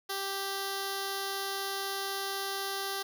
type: tone with notch filter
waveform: 5% pulse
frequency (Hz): 392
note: G4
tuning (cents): 0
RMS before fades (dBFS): -35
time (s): 0.09-3.03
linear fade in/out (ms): 10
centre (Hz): 2400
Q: 1.6
effects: none